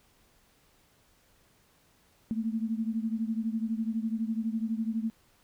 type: beating tone pair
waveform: sine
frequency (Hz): 220 / 232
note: A3 / A#3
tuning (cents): 0 / -8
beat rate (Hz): 12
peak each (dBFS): -30 / -33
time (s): 2.31-5.1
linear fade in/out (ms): 0
effects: pink hiss -65 dBFS RMS until 5.43 s